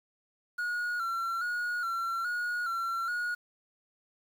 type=tone with vibrato; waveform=triangle; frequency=1402 Hz; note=F6; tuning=6 cents sharp; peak=-28 dBFS; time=0.58-3.35 s; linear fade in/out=10 ms; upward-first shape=square; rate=1.2 Hz; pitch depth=54 cents each way; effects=9-bit